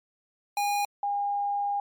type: tone pair in turn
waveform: square / sine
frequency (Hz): 817 / 810.4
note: G#5 / G#5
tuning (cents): -29 / -43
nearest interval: unison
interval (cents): 14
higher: first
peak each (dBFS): -25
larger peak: neither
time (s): 0.57-0.85 / 1.03-1.8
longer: second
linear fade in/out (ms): 2
effects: MP3 96 kbps